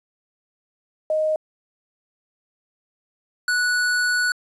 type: tone pair in turn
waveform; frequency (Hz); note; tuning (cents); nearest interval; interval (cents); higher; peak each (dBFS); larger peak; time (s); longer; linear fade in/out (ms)
sine / square; 622.3 / 1474.1; D#5 / F#6; 0 / -7; octave + minor third; 1493; second; -18 / -19; first; 1.1-1.36 / 3.48-4.32; second; 2
effects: resampled to 22050 Hz + 9-bit